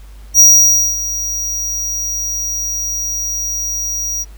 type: tone with ADSR envelope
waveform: square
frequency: 5750 Hz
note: F8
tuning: 50 cents sharp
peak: -3 dBFS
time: 0.34-4.25 s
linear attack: 56 ms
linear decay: 560 ms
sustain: -15 dB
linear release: 32 ms
effects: added 50 Hz sine -33 dBFS peak until 4.37 s + pink hiss -48 dBFS RMS until 4.37 s